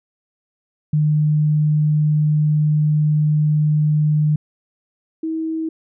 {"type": "tone pair in turn", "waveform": "sine", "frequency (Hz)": [151.5, 321], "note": ["D#3", "E4"], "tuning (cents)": [-46, -46], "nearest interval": "octave + minor second", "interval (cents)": 1300, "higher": "second", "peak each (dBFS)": [-13, -20], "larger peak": "first", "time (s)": [[0.93, 4.36], [5.23, 5.69]], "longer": "first", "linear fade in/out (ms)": 5, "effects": []}